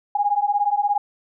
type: beating tone pair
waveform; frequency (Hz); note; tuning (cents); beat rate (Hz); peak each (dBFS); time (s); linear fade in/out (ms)
sine; 810 / 827; G#5 / G#5; -43 / -8; 17; -21 / -20; 0.15-0.98; 5
effects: none